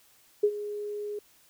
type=tone with ADSR envelope; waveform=sine; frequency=415.3 Hz; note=G#4; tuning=in tune; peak=-17 dBFS; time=0.43-1.19 s; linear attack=9 ms; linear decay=64 ms; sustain=-15 dB; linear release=4 ms; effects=white hiss -61 dBFS RMS until 1.49 s